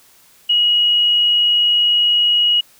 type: tone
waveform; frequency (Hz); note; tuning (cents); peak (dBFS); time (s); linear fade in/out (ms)
sine; 2900; F#7; -35; -11; 0.49-2.61; 10
effects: white hiss -50 dBFS RMS until 2.79 s